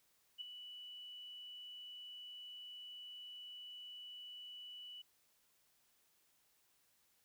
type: tone with ADSR envelope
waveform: sine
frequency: 2960 Hz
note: F#7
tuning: in tune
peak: -40 dBFS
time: 0.38-5.02 s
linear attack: 31 ms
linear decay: 8 ms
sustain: -9 dB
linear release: 7 ms
effects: white hiss -75 dBFS RMS until 7.24 s